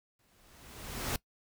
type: noise with exponential growth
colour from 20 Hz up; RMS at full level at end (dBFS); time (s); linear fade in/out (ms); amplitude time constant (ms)
pink; -32; 0.19-1.16; 2; 210
effects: noise-tail reverb RT60 0.1 s tail -21 dB re dry